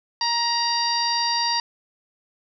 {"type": "harmonic tone", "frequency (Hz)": 942, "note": "A#5", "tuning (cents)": 18, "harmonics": [1, 2, 3, 4, 5, 6], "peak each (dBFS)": [-24, -31, -35, -35, -23, -32], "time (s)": [0.21, 1.6], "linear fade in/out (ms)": 2, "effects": []}